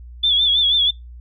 sine tone with vibrato, 3443 Hz, A7, 38 cents flat, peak -13 dBFS, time 0.23-0.91 s, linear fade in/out 10 ms, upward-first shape sine, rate 6.2 Hz, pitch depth 72 cents each way, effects noise-tail reverb RT60 0.2 s tail -24 dB re dry + added 60 Hz sine -35 dBFS peak until 1.2 s

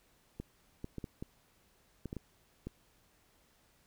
clicks, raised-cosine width 3 ms, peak -27 dBFS, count 9, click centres 0.4 / 0.844 / 0.983 / 1.042 / 1.225 / 2.057 / 2.129 / 2.167 / 2.67 s, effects pink hiss -69 dBFS RMS until 3.86 s

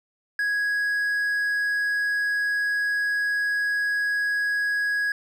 triangle tone, 1661.2 Hz, G#6, in tune, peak -20 dBFS, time 0.39-5.12 s, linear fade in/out 2 ms, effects none

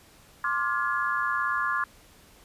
sine chord, D half-diminished seventh, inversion third, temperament just, 1057.2 / 1174.7 / 1409.6 / 1691.5 Hz, C6 / D6 / F6 / Ab6, +18 / 0 / +16 / +31 cents, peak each -30 dBFS, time 0.44-1.84 s, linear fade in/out 2 ms, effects pink hiss -55 dBFS RMS until 2.44 s + resampled to 32000 Hz

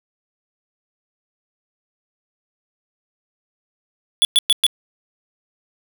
square tone bursts, 3429 Hz, A7, 45 cents flat, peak -11 dBFS, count 4, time 4.22-4.666 s, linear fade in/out 0 ms, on 29 ms, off 110 ms, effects none

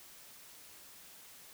silence, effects white hiss -55 dBFS RMS until 1.53 s

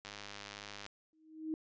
click train, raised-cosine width 0.2 ms, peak -28 dBFS, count 84, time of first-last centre 0.05-0.864 s, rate 102 Hz
sine tone with exponential growth, 315.1 Hz, D#4, 22 cents sharp, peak -32 dBFS, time 1.13-1.54 s, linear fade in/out 1 ms, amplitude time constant 89 ms
effects resampled to 16000 Hz

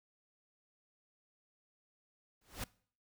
pink noise with exponential growth, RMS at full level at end -37 dBFS, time 2.41-2.64 s, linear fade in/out 5 ms, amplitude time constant 48 ms, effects noise-tail reverb RT60 0.5 s tail -22 dB re dry

